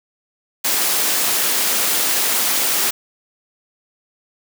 white high-pass noise, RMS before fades -18 dBFS, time 0.64-2.91 s, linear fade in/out 10 ms, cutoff 230 Hz, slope 12 dB/octave, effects none

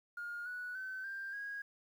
sine tone with pitch steps, 1421 / 1473.7 / 1528.3 / 1584.9 / 1643.7 Hz, F6 / F#6 / G6 / G6 / G#6, +30 / -7 / -44 / +19 / -18 cents, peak -39 dBFS, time 0.17-1.62 s, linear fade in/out 5 ms, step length 290 ms, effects tanh soft clip ceiling -36 dBFS + 11-bit

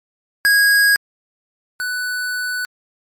square tone pair in turn, 1646 / 1490.2 Hz, G#6 / F#6, -16 / +12 cents, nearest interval major second, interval 172 cents, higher first, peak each -11 / -21 dBFS, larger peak first, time 0.45-0.96 / 1.8-2.65 s, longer second, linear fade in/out 0 ms, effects MP3 64 kbps

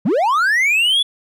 triangle linear sweep, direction up, 151.6 to 3480 Hz, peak -11 dBFS, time 0.05-1.03 s, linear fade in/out 10 ms, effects none

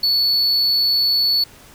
triangle tone, 4435 Hz, C#8, in tune, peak -13 dBFS, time 0.03-1.44 s, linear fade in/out 5 ms, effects pink hiss -45 dBFS RMS until 1.74 s

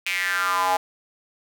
square tone with high-pass filter sweep, 92.5 Hz, F#2, in tune, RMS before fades -23 dBFS, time 0.06-0.77 s, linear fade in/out 5 ms, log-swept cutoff 2500 to 770 Hz, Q 5.5, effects none

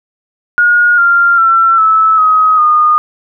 sine tone with pitch steps, 1436 / 1391.1 / 1347.6 / 1305.5 / 1264.6 / 1225.1 Hz, F6 / F6 / E6 / E6 / D#6 / D#6, +48 / -7 / +38 / -17 / +28 / -27 cents, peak -5 dBFS, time 0.58-2.98 s, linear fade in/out 0 ms, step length 400 ms, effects none

